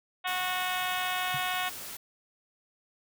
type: harmonic tone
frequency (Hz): 366.7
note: F#4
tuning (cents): -15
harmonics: 2 / 3 / 4 / 5 / 6 / 7 / 8 / 9 / 10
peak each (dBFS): -34 / -36 / -37 / -38 / -39 / -39 / -40 / -41 / -41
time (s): 0.24-1.7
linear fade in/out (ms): 20
type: noise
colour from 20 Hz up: white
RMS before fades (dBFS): -41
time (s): 0.27-1.97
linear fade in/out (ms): 5
type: tone with exponential decay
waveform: sine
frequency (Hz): 138.59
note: C#3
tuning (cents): 0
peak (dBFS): -32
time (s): 1.34-1.43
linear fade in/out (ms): 5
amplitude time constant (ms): 19
effects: none